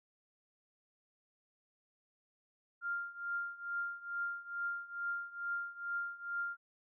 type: tone with tremolo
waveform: sine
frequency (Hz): 1396.9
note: F6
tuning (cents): 0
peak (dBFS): -33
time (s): 2.81-6.57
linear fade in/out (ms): 50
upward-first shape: triangle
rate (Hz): 2.3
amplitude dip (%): 90
effects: none